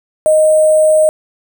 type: tone with sample-and-hold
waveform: sine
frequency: 622.3 Hz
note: D#5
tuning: in tune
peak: -6 dBFS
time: 0.26-1.09 s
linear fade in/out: 0 ms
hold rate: 8820 Hz
effects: none